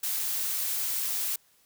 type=noise; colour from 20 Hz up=blue; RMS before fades=-30 dBFS; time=0.03-1.36 s; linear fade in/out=5 ms; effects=white hiss -64 dBFS RMS until 1.65 s